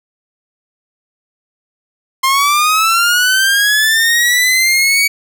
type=linear sweep; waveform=sawtooth; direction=up; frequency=1050 to 2271 Hz; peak=-6 dBFS; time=2.23-5.08 s; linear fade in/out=10 ms; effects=none